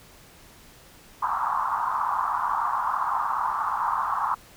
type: band-pass noise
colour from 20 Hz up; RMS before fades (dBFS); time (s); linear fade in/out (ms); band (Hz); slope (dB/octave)
white; -26; 1.22-4.35; 10; 880 to 1200; 48
effects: pink hiss -51 dBFS RMS until 4.56 s